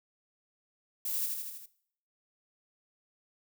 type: noise with echo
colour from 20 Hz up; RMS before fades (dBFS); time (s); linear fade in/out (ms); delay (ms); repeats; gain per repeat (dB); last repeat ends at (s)
violet; -34; 1.05-1.26; 5; 80; 5; -3; 1.66
effects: noise-tail reverb RT60 0.6 s tail -18 dB re dry